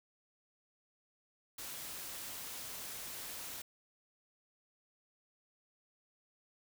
white noise, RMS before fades -45 dBFS, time 1.58-3.62 s, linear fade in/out 5 ms, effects none

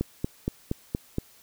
click train, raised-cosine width 3 ms, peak -13 dBFS, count 6, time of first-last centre 0.01-1.184 s, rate 4.26 Hz, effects white hiss -56 dBFS RMS until 1.42 s

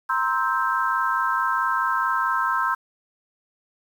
sine chord, C dominant seventh, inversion third, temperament just, 941.9 / 1046.5 / 1308.1 / 1569.8 Hz, Bb5 / C6 / E6 / G6, +18 / 0 / -14 / +2 cents, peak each -28 / -24 / -25 / -26 dBFS, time 0.09-2.75 s, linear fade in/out 10 ms, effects 8-bit

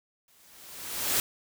white noise with exponential growth, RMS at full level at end -24 dBFS, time 0.28-1.2 s, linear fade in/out 1 ms, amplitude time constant 200 ms, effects none

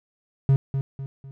triangle tone with echo, 136.1 Hz, C#3, 31 cents flat, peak -12 dBFS, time 0.49-0.56 s, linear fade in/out 0 ms, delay 250 ms, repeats 3, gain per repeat -8 dB, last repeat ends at 1.31 s, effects none

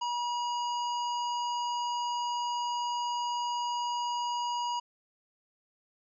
harmonic tone with a mistuned harmonic, 962 Hz, B5, 46 cents flat, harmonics 1 / 3 / 5 / 7, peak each -30 / -40 / -44 / -47 dBFS, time 0.01-4.8 s, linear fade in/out 10 ms, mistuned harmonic 7, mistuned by -18 cents, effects none

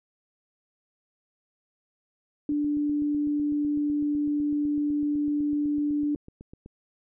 sine tone, 293.7 Hz, D4, in tune, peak -23 dBFS, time 2.49-6.15 s, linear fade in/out 2 ms
click train, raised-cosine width 3 ms, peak -31 dBFS, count 34, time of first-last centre 2.52-6.661 s, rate 7.97 Hz
effects none

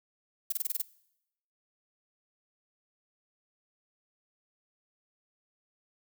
violet noise bursts, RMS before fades -30 dBFS, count 7, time 0.5-0.818 s, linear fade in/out 5 ms, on 24 ms, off 25 ms, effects noise-tail reverb RT60 0.8 s tail -21 dB re dry

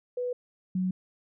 sine tone pair in turn, 493.9 / 185 Hz, B4 / F#3, 0 / 0 cents, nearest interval octave + perfect fourth, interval 1700 cents, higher first, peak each -28 / -25 dBFS, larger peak second, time 0.17-0.33 / 0.75-0.91 s, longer neither, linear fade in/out 5 ms, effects none

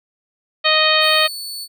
harmonic tone, 622.3 Hz, D#5, in tune, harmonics 1 / 2 / 3 / 4 / 5 / 6 / 7, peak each -20 / -20 / -20 / -20 / -20 / -20 / -20 dBFS, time 0.64-1.28 s, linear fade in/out 20 ms
sawtooth tone, 4455 Hz, C#8, 8 cents sharp, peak -24 dBFS, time 1-1.68 s, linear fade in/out 50 ms
effects none

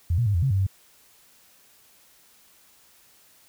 sine tone with pitch steps, 85.6 / 119.4 / 102.1 / 85.4 / 134.9 / 96.9 / 96.2 Hz, F2 / A#2 / G#2 / F2 / C#3 / G2 / G2, -34 / +42 / -29 / -38 / -47 / -20 / -32 cents, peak -19 dBFS, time 0.1-0.667 s, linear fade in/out 5 ms, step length 81 ms, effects white hiss -57 dBFS RMS until 3.48 s

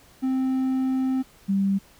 triangle / sine tone pair in turn, 261.6 / 195.98 Hz, C4 / G3, 0 / 0 cents, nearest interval perfect fourth, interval 500 cents, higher first, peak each -19 dBFS, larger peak neither, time 0.22-1.23 / 1.48-1.79 s, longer first, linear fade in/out 20 ms, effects pink hiss -54 dBFS RMS until 1.99 s

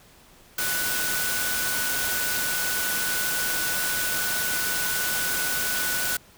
sine tone in noise, 1484 Hz, F#6, 5 cents sharp, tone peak -29 dBFS, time 0.58-6.17 s, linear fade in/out 5 ms, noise white, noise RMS -27 dBFS, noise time 0.58-6.17 s, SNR -5 dB, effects pink hiss -53 dBFS RMS until 6.37 s

